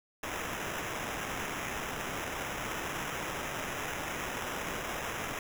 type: noise with sample-and-hold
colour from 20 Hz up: white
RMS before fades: -37 dBFS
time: 0.23-5.39 s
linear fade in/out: 2 ms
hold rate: 4410 Hz
effects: none